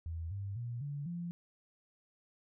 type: tone with pitch steps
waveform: sine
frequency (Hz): 82.41 / 99.14 / 119.27 / 143.48 / 172.62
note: E2 / G2 / A#2 / D3 / F3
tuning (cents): 0 / +20 / +40 / -40 / -20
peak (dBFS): -37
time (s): 0.06-1.31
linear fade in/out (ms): 0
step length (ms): 250
effects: none